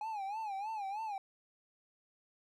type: tone with vibrato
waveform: triangle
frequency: 830.6 Hz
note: G#5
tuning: in tune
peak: -35 dBFS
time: 0.01-1.18 s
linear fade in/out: 2 ms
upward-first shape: sine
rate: 3.2 Hz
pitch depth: 130 cents each way
effects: none